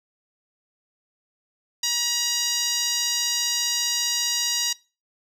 10% pulse tone with band-pass filter, 955 Hz, A#5, 42 cents sharp, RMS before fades -24 dBFS, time 1.83-4.73 s, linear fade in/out 5 ms, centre 6400 Hz, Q 1.4, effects noise-tail reverb RT60 0.3 s tail -21 dB re dry

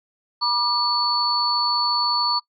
sine tone cluster, 964 / 1195 / 4447 Hz, B5 / D6 / C#8, -42 / +30 / +5 cents, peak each -24 / -25 / -20 dBFS, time 0.41-2.4 s, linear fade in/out 20 ms, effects noise-tail reverb RT60 0.1 s tail -24 dB re dry

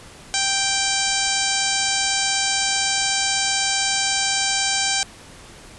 harmonic tone with a mistuned harmonic, 784 Hz, G5, in tune, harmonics 1 / 2 / 3 / 4 / 5 / 6 / 7 / 8 / 9 / 10, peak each -28 / -28 / -28 / -28 / -28 / -28 / -28 / -28 / -28 / -28 dBFS, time 0.34-5.03 s, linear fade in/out 0 ms, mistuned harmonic 10, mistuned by +53 cents, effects pink hiss -43 dBFS RMS until 5.78 s + resampled to 24000 Hz

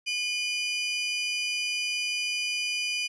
30% pulse tone pair together, 2435 / 2998 Hz, D#7 / F#7, -38 / +22 cents, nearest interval major third, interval 360 cents, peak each -26 / -30 dBFS, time 0.06-3.08 s, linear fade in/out 20 ms, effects resampled to 22050 Hz

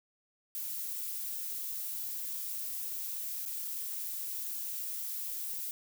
violet noise with dropouts, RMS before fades -38 dBFS, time 0.55-5.71 s, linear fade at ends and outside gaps 0 ms, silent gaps 3.453-3.461 s, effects none

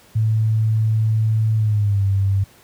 sine tone with pitch glide, 110 to 98 Hz, A2 to G2, 0 to 0 cents, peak -14 dBFS, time 0.15-2.44 s, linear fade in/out 10 ms, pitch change -200 cents, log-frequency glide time 1.56-2.05 s, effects pink hiss -50 dBFS RMS until 2.63 s + high-pass 60 Hz 12 dB/octave

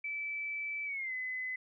sine tone with pitch glide, 2313 to 2025 Hz, D7 to B6, -27 to +43 cents, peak -35 dBFS, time 0.04-1.56 s, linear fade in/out 5 ms, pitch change -230 cents, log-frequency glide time 0.85-1.13 s, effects none

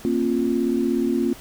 sine chord, Bb minor, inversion none, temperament equal with one note detuned, 233.1 / 270.1 / 349.2 Hz, Bb3 / Db4 / F4, 0 / -45 / 0 cents, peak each -23 dBFS, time 0.05-1.33 s, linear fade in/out 0 ms, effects pink hiss -43 dBFS RMS until 1.4 s

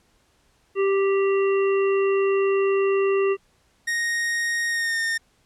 harmonic tone, 392 Hz, G4, in tune, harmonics 1 / 3 / 5 / 7, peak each -18 / -30 / -35 / -33 dBFS, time 0.75-3.37 s, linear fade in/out 50 ms
45% pulse tone with pitch glide, 1864.7 to 1826.3 Hz, A#6 to A#6, 0 to -36 cents, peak -22 dBFS, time 3.87-5.18 s, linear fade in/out 10 ms, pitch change -36 cents, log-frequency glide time 4.68-4.98 s
effects pink hiss -63 dBFS RMS until 5.45 s + low-pass 10000 Hz 12 dB/octave

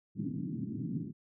pink band-pass noise, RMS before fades -37 dBFS, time 0.15-1.13 s, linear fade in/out 50 ms, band 120 to 300 Hz, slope 48 dB/octave, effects none

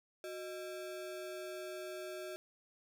square ring-modulated tone, 493.9 Hz, B4, in tune, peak -40 dBFS, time 0.24-2.36 s, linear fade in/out 0 ms, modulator 127 Hz, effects none

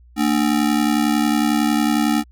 square ring-modulated tone, 261.6 Hz, C4, in tune, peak -13 dBFS, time 0.16-2.24 s, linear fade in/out 50 ms, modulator 35.5 Hz, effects added 60 Hz sine -45 dBFS peak until 2.31 s

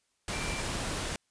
sine tone in noise, 2351 Hz, D7, 1 cent sharp, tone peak -39 dBFS, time 0.33-0.61 s, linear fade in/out 2 ms, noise pink, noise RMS -34 dBFS, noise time 0.28-1.16 s, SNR -8 dB, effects white hiss -75 dBFS RMS until 1.3 s + resampled to 22050 Hz

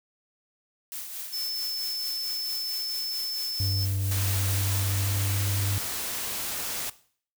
blue noise with tremolo, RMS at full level -35 dBFS, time 0.92-4.8 s, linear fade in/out 0 ms, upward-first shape triangle, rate 4.5 Hz, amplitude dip 50%
sine tone, 5274 Hz, E8, in tune, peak -30 dBFS, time 1.32-3.86 s, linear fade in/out 20 ms
triangle tone with pitch glide, 96.9 to 99.11 Hz, G2 to G2, -20 to +20 cents, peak -23 dBFS, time 3.6-5.78 s, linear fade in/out 0 ms, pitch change +40 cents, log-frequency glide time 4.63-5.46 s
white noise, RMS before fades -32 dBFS, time 4.11-6.9 s, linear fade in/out 5 ms
effects noise-tail reverb RT60 0.5 s tail -17 dB re dry

